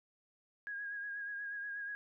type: tone with vibrato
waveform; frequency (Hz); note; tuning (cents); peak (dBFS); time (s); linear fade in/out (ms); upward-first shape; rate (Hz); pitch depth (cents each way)
sine; 1642; G#6; -20; -39; 0.67-1.95; 0; sine; 8.3; 33
effects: none